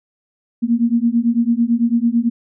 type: beating tone pair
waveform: sine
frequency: 230 / 239 Hz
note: A#3 / A#3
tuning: -23 / +43 cents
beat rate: 9 Hz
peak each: -16 dBFS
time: 0.62-2.3 s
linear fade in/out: 20 ms
effects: none